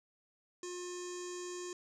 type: tone with low-pass filter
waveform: square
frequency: 356.8 Hz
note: F4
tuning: 37 cents sharp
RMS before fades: -43 dBFS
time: 0.63-1.73 s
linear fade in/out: 2 ms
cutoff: 6900 Hz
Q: 6.3
effects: none